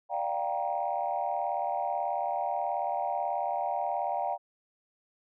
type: chord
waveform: sine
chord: G minor seventh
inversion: second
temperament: just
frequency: 588 / 705.6 / 784 / 940.8 Hz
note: D5 / F5 / G5 / Bb5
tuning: +2 / +18 / 0 / +16 cents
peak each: -35 / -32 / -32 / -35 dBFS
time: 0.09-4.38 s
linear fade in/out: 50 ms
effects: tanh soft clip ceiling -19 dBFS